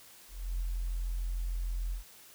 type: tone with ADSR envelope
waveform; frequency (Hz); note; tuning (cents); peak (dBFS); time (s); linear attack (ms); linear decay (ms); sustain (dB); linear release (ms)
sine; 43.33; F1; -13; -28; 0.28-2.04; 330; 4; -2; 120
effects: tanh soft clip ceiling -26 dBFS + white hiss -55 dBFS RMS until 2.34 s